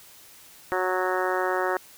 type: harmonic tone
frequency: 184.4 Hz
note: F#3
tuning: 6 cents flat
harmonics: 2 / 3 / 4 / 5 / 6 / 7 / 8 / 9 / 10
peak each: -28 / -30 / -31 / -32 / -33 / -33 / -34 / -35 / -35 dBFS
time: 0.72-1.77 s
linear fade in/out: 0 ms
effects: white hiss -50 dBFS RMS until 1.97 s